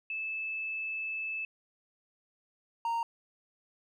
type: tone pair in turn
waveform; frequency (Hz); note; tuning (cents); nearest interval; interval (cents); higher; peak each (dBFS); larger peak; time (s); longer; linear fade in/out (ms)
sine / triangle; 2620 / 926.3; E7 / A#5; -11 / -11; octave + tritone; 1800; first; -33 / -27; second; 0.1-1.45 / 2.85-3.03; first; 2
effects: none